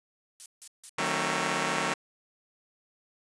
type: noise bursts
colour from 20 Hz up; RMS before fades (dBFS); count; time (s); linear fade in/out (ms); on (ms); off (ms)
violet; -38; 4; 0.4-1.112; 0; 58; 160
type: chord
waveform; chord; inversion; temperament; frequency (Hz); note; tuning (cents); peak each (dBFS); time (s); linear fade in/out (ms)
5% pulse; D# diminished seventh; none; just; 155.56 / 186.68 / 224 / 268.8; D#3 / F#3 / A3 / C4; 0 / +16 / +31 / +47; -22; 0.98-1.94; 5
effects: resampled to 22050 Hz